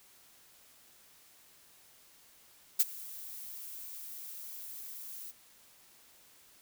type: noise with ADSR envelope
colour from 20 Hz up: violet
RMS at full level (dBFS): -22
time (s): 2.79-5.32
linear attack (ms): 15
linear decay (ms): 29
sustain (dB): -23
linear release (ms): 22
effects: white hiss -61 dBFS RMS until 6.61 s

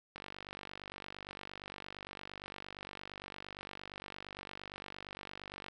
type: click train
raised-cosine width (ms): 0.3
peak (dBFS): -28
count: 270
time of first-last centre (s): 0.16-5.684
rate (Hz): 48.7
effects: none

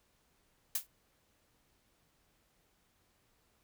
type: noise with exponential decay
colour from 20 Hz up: blue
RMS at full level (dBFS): -28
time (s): 0.75-0.87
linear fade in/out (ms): 5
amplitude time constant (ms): 24
effects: pink hiss -73 dBFS RMS until 3.63 s

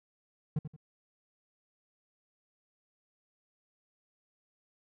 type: tone with echo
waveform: triangle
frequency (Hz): 152.2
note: D#3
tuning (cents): -38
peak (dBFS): -25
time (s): 0.56-0.59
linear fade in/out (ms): 5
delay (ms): 87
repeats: 2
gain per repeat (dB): -10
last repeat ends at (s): 0.764
effects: none

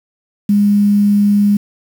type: tone with quantisation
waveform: sine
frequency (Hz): 204.5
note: G#3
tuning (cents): -26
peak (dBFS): -8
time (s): 0.49-1.57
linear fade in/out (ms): 5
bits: 6
effects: none

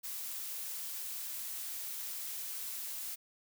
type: noise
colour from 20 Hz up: blue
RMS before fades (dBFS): -41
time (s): 0.03-3.16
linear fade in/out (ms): 20
effects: none

